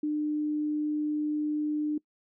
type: tone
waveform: sine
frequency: 300.7 Hz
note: D4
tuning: 41 cents sharp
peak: -26 dBFS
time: 0.03-1.98 s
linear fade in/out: 5 ms
effects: noise-tail reverb RT60 0.1 s tail -23 dB re dry